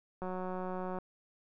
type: click train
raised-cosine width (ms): 1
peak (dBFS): -26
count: 142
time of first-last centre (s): 0.22-0.986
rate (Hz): 184
effects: none